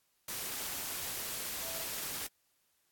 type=tone in noise; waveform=sine; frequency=659.3 Hz; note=E5; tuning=in tune; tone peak=-49 dBFS; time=1.62-1.83 s; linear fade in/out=5 ms; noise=white; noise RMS=-39 dBFS; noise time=0.28-2.27 s; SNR=-13 dB; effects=white hiss -75 dBFS RMS until 2.91 s + AAC 64 kbps